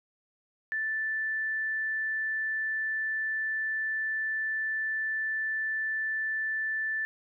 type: tone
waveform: sine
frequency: 1760 Hz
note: A6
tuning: in tune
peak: -28 dBFS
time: 0.72-7.05 s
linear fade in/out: 0 ms
effects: none